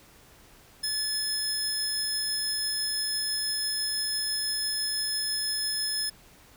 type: tone pair together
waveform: sawtooth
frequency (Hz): 1723 / 5163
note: A6 / E8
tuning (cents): -37 / -37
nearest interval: octave + perfect fifth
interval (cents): 1900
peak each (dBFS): -35 / -25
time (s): 0.83-6.1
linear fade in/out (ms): 10
effects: pink hiss -55 dBFS RMS until 6.56 s